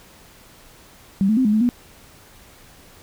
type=tone with pitch steps; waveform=sine; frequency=194.7 / 217.9 / 259.9 / 210 / 216.7 / 243.6 Hz; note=G3 / A3 / C4 / G#3 / A3 / B3; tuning=-12 / -17 / -11 / +19 / -26 / -24 cents; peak=-14 dBFS; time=1.21-1.69 s; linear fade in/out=0 ms; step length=80 ms; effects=pink hiss -48 dBFS RMS until 3.02 s